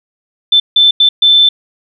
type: tone bursts at uneven times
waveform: sine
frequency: 3534 Hz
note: A7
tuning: 7 cents sharp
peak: -4 dBFS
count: 4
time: 0.52-0.6 / 0.76-0.91 / 1-1.09 / 1.22-1.49 s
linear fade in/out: 5 ms
effects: none